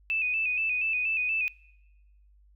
sine tone with vibrato, 2562 Hz, E7, 50 cents flat, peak -25 dBFS, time 0.1-1.48 s, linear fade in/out 0 ms, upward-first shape square, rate 4.2 Hz, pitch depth 51 cents each way, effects noise-tail reverb RT60 1.0 s tail -23 dB re dry + added 50 Hz sine -56 dBFS peak until 2.55 s

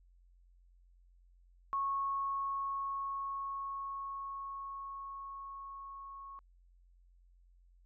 sine tone with level ramp, 1100 Hz, C#6, 14 cents flat, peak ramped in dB -31 to -46 dBFS, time 1.73-6.39 s, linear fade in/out 0 ms, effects added 44 Hz sine -61 dBFS peak until 7.85 s

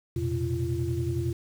sine tone cluster, 86.2 / 118 / 128.7 / 343 Hz, F2 / A#2 / C3 / F4, -22 / +22 / -28 / -31 cents, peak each -31 dBFS, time 0.16-1.33 s, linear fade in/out 5 ms, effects tanh soft clip ceiling -15 dBFS + 8-bit

